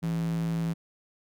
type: tone with high-pass filter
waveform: square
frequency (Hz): 55.5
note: A1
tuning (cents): +16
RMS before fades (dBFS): -29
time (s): 0.02-0.74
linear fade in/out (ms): 20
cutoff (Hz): 170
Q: 4.8
effects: none